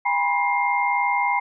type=tone cluster; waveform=sine; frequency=807 / 970 / 1030 / 2112 Hz; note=G#5 / B5 / C6 / C7; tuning=-50 / -31 / -28 / +16 cents; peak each=-24 / -22 / -31 / -24 dBFS; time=0.05-1.4 s; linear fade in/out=10 ms; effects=none